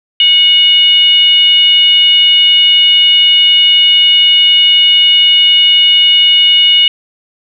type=tone with frequency modulation; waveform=sine; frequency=2904 Hz; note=F#7; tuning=33 cents flat; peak=-4 dBFS; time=0.2-6.88 s; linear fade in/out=2 ms; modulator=685 Hz; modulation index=0.47; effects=none